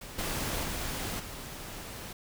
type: noise with level steps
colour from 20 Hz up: pink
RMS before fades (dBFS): -44 / -33 / -35 / -42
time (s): 0.01-2.13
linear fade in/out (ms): 5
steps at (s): 0.18 / 0.63 / 1.19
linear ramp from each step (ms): 10
effects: none